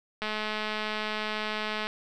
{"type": "click train", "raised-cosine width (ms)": 0.3, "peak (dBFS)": -16, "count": 354, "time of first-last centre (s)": [0.22, 1.87], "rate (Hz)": 214, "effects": []}